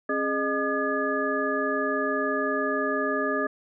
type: tone cluster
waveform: sine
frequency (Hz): 270.6 / 416.5 / 613 / 1213 / 1692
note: C#4 / G#4 / D#5 / D#6 / G#6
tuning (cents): -42 / +5 / -26 / -44 / +32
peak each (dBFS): -30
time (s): 0.09-3.47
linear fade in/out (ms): 5
effects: none